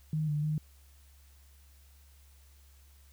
sine tone with pitch steps, 154.9 / 148.8 / 153.1 Hz, D#3 / D3 / D#3, -7 / +23 / -28 cents, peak -28 dBFS, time 0.13-0.58 s, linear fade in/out 2 ms, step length 150 ms, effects added 69 Hz sine -56 dBFS peak until 3.12 s + white hiss -65 dBFS RMS until 3.12 s

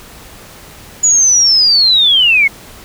sine linear sweep, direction down, 6930 to 2129 Hz, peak -6 dBFS, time 1.03-2.48 s, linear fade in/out 10 ms, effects pink hiss -36 dBFS RMS until 2.84 s

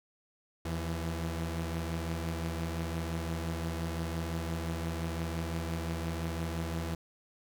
sawtooth tone pair together, 80.9 / 167.6 Hz, E2 / E3, -32 / +29 cents, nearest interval octave + minor second, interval 1261 cents, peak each -31 / -33 dBFS, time 0.65-6.95 s, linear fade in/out 5 ms, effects none

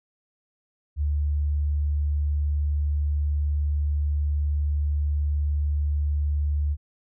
sine tone, 73.42 Hz, D2, in tune, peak -21 dBFS, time 0.96-6.77 s, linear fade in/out 50 ms, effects none

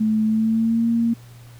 sine tone with pitch glide, 217.3 to 231.6 Hz, A3 to A#3, -21 to -11 cents, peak -16 dBFS, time 0-1.14 s, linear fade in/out 10 ms, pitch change +110 cents, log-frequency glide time 0.25-0.88 s, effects added 119 Hz sine -41 dBFS peak until 1.59 s + pink hiss -51 dBFS RMS until 1.59 s

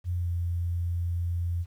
sine tone with pitch glide, 88.4 to 86.38 Hz, F2 to F2, +22 to -18 cents, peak -26 dBFS, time 0.04-1.66 s, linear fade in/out 50 ms, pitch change -40 cents, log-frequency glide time 0.15-0.29 s, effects 10-bit

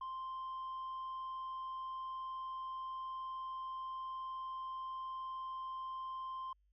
sine tone, 1046.5 Hz, C6, in tune, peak -38 dBFS, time 0.01-6.53 s, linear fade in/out 5 ms, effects tanh soft clip ceiling -40 dBFS + added 50 Hz sine -70 dBFS peak until 6.72 s

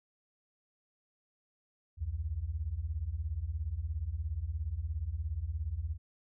sine beating tone pair, 67 / 84 Hz, C2 / E2, +42 / +33 cents, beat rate 17 Hz, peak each -37 / -35 dBFS, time 1.97-5.98 s, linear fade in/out 50 ms, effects none

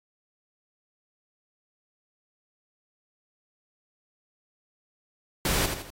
pink noise with echo, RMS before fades -25 dBFS, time 5.45-5.66 s, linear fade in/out 2 ms, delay 81 ms, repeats 3, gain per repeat -7 dB, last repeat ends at 5.903 s, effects AAC 48 kbps

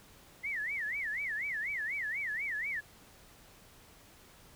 sine tone with vibrato, 1975.5 Hz, B6, in tune, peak -33 dBFS, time 0.43-2.81 s, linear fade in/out 20 ms, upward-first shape sine, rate 4.1 Hz, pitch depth 270 cents each way, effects pink hiss -58 dBFS RMS until 4.55 s

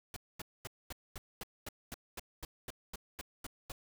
pink noise bursts, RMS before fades -43 dBFS, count 15, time 0.14-3.72 s, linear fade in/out 2 ms, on 24 ms, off 230 ms, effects none

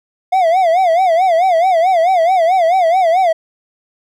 triangle tone with vibrato, 705 Hz, F5, 16 cents sharp, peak -7 dBFS, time 0.32-3.33 s, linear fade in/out 10 ms, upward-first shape sine, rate 4.6 Hz, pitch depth 150 cents each way, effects none

